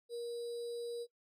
sine tone with sample-and-hold, 473.3 Hz, A#4, 26 cents sharp, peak -38 dBFS, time 0.09-1.07 s, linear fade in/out 50 ms, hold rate 4410 Hz, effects noise-tail reverb RT60 0.1 s tail -21 dB re dry + low-pass 11000 Hz 12 dB/octave

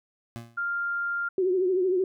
25% pulse tone with exponential decay, 116.54 Hz, A#2, in tune, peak -29 dBFS, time 0.36-0.65 s, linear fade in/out 0 ms, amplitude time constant 61 ms
sine tone, 1396.9 Hz, F6, in tune, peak -26 dBFS, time 0.57-1.29 s, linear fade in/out 10 ms
sine tone with vibrato, 370 Hz, F#4, in tune, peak -21 dBFS, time 1.38-2.04 s, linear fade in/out 2 ms, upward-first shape triangle, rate 13 Hz, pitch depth 86 cents each way
effects none

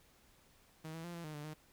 sawtooth tone with pitch steps, 158.1 / 163.6 / 173.2 / 169.6 / 153.6 / 147.9 / 154.2 Hz, D#3 / E3 / F3 / E3 / D#3 / D3 / D#3, +28 / -13 / -14 / +50 / -22 / +13 / -15 cents, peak -40 dBFS, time 0.84-1.54 s, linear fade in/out 10 ms, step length 100 ms, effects pink hiss -67 dBFS RMS until 1.72 s

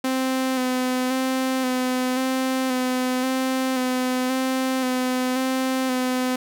sawtooth tone with vibrato, 257.5 Hz, C4, 28 cents flat, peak -17 dBFS, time 0.04-6.36 s, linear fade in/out 5 ms, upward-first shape square, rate 0.94 Hz, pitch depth 23 cents each way, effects none

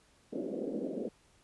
pink band-pass noise, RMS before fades -37 dBFS, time 0.32-1.09 s, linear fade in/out 10 ms, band 200 to 570 Hz, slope 48 dB/octave, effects pink hiss -66 dBFS RMS until 1.43 s + resampled to 24000 Hz

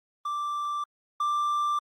triangle tone pair in turn, 1174.7 / 1180.1 Hz, D6 / D6, 0 / +8 cents, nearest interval unison, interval 8 cents, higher second, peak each -26 / -22 dBFS, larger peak second, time 0.25-0.84 / 1.2-1.79 s, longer neither, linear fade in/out 5 ms, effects Opus 32 kbps

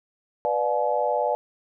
sine chord, B diminished seventh, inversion none, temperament just, 493.9 / 592.7 / 711.2 / 853.4 Hz, B4 / D5 / F5 / Ab5, 0 / +16 / +31 / +47 cents, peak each -27 / -25 / -28 / -26 dBFS, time 0.45-1.35 s, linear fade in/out 0 ms, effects none

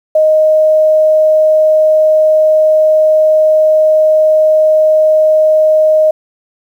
sine tone, 622.3 Hz, D#5, in tune, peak -5 dBFS, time 0.15-6.11 s, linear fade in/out 5 ms, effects 7-bit

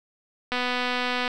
click train, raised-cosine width 0.3 ms, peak -11 dBFS, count 189, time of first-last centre 0.52-1.278 s, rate 248 Hz, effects none

